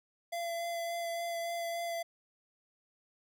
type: tone with vibrato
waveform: square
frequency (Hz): 680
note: F5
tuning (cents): -46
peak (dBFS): -35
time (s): 0.32-2.03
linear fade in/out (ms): 10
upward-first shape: sine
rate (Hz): 3.5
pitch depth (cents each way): 13
effects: none